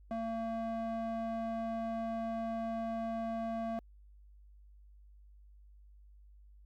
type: tone with band-pass filter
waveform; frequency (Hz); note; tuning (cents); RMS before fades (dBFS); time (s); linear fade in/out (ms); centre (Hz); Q
square; 226.9; A#3; -47; -37; 0.11-3.79; 0; 540; 2.9
effects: added 50 Hz sine -55 dBFS peak until 6.65 s + Opus 48 kbps